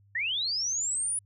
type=linear sweep; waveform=sine; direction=up; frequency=1760 to 9970 Hz; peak=-27 dBFS; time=0.15-1.19 s; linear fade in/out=5 ms; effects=added 100 Hz sine -58 dBFS peak until 1.25 s